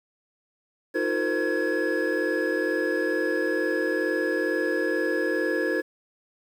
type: tone cluster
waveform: triangle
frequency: 315.5 / 357.7 / 457.1 / 517 / 1686 Hz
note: D#4 / F4 / A#4 / C5 / G#6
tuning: +24 / +41 / -34 / -21 / +26 cents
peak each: -27 dBFS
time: 0.94-5.82 s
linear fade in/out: 20 ms
effects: tanh soft clip ceiling -13 dBFS + 9-bit